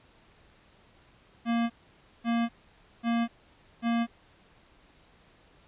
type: tone bursts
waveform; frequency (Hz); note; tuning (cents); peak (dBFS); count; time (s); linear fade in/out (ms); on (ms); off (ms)
square; 233.1; A#3; 0; -25; 4; 1.45-4.07; 50; 250; 540
effects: pink hiss -60 dBFS RMS until 5.67 s + resampled to 8000 Hz